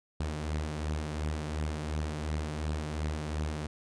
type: beating tone pair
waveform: sawtooth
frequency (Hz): 74 / 76.8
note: D2 / D#2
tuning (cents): +14 / -22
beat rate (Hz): 2.8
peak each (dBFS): -34 / -29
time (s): 0.2-3.67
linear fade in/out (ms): 5
effects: resampled to 22050 Hz